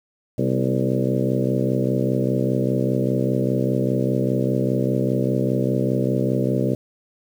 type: harmonic tone with a mistuned harmonic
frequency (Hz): 65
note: C2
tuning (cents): -11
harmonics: 2 / 3 / 4 / 5 / 6 / 7 / 8 / 9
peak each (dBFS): -23 / -25 / -26 / -27 / -28 / -28 / -29 / -30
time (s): 0.38-6.75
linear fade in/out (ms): 5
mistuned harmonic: 4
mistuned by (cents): -50
effects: 8-bit